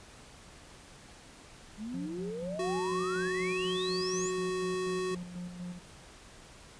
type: exponential sweep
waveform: sine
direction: up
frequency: 201.7 to 7540 Hz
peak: -36 dBFS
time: 1.77-4.32 s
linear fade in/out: 50 ms
type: tone with tremolo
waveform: triangle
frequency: 177.7 Hz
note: F3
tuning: 30 cents sharp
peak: -35 dBFS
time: 1.94-5.79 s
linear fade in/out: 2 ms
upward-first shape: square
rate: 4.1 Hz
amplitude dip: 50%
type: tone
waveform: square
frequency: 370 Hz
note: F#4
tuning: in tune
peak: -32 dBFS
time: 2.59-5.15 s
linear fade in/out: 5 ms
effects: pink hiss -53 dBFS RMS until 6.79 s + resampled to 22050 Hz